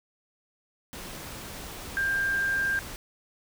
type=tone in noise; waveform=sine; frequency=1592 Hz; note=G6; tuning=26 cents sharp; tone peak=-24 dBFS; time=1.97-2.79 s; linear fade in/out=0 ms; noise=pink; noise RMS=-40 dBFS; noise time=0.93-2.96 s; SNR=+13 dB; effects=none